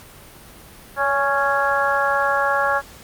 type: harmonic tone with a mistuned harmonic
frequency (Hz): 277.2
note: C#4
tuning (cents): 0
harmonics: 2 / 3 / 4 / 5 / 6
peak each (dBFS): -23 / -23 / -23 / -23 / -23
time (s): 0.96-2.82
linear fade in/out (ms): 50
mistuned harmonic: 2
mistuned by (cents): +24
effects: pink hiss -43 dBFS RMS until 3.03 s + Opus 48 kbps